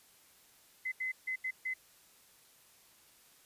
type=tone bursts at uneven times; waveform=sine; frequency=2040 Hz; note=C7; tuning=44 cents flat; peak=-33 dBFS; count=5; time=0.85-0.92 / 1-1.12 / 1.27-1.36 / 1.44-1.51 / 1.65-1.74 s; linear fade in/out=10 ms; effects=white hiss -63 dBFS RMS until 3.45 s + resampled to 32000 Hz